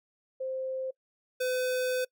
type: tone pair in turn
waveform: sine / square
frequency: 523.3 / 506.6 Hz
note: C5 / B4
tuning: 0 / +44 cents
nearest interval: minor second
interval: 56 cents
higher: first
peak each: -31 / -28 dBFS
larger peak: second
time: 0.4-0.91 / 1.4-2.05 s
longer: second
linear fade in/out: 10 ms
effects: noise-tail reverb RT60 0.1 s tail -24 dB re dry